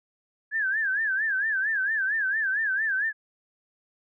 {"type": "tone with vibrato", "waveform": "sine", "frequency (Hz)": 1657, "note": "G#6", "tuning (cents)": -4, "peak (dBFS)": -23, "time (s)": [0.51, 3.13], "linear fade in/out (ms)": 50, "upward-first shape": "sine", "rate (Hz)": 4.4, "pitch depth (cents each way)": 150, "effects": []}